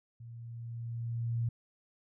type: tone with level ramp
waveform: sine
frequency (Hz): 116.8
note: A#2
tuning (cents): +4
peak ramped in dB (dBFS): -45 to -28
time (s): 0.2-1.49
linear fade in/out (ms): 5
effects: none